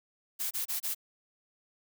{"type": "noise bursts", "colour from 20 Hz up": "blue", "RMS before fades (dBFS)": -33, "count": 4, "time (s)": [0.39, 0.948], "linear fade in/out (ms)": 20, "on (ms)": 120, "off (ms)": 26, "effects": []}